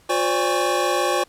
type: tone cluster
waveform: square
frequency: 357.2 / 520 / 577 / 812 / 1118 Hz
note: F4 / C5 / D5 / G#5 / C#6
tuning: +39 / -11 / -31 / -39 / +14 cents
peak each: -26 dBFS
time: 0.09-1.24 s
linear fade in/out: 10 ms
effects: pink hiss -55 dBFS RMS until 1.28 s + low-pass 12000 Hz 12 dB/octave